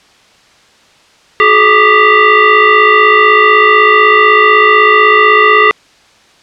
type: tone with frequency modulation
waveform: sine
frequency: 370 Hz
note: F#4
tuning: in tune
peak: -3 dBFS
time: 1.4-5.71 s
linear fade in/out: 0 ms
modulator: 796 Hz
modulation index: 2.7
effects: white hiss -45 dBFS RMS until 6.42 s + low-pass 5000 Hz 12 dB/octave